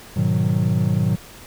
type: chord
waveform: triangle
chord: G# minor seventh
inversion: none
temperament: equal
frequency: 103.83 / 123.47 / 155.56 / 185 Hz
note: G#2 / B2 / D#3 / F#3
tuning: 0 / 0 / 0 / 0 cents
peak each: -20 dBFS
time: 0.16-1.16 s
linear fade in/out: 10 ms
effects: pink hiss -42 dBFS RMS until 1.46 s